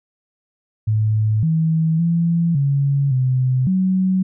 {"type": "tone with pitch steps", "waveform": "sine", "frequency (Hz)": [108.2, 160.9, 168.7, 139.9, 128.7, 187.3], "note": ["A2", "E3", "E3", "C#3", "C3", "F#3"], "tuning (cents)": [-29, -42, 40, 16, -28, 21], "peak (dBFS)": -14, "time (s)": [0.87, 4.23], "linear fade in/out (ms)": 10, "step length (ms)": 560, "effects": []}